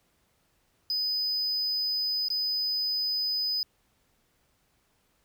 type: tone with dropouts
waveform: triangle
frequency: 5000 Hz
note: D#8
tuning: 8 cents sharp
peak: -25 dBFS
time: 0.9-3.63 s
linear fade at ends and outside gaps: 1 ms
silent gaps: 2.284-2.302 s
effects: pink hiss -70 dBFS RMS until 5.24 s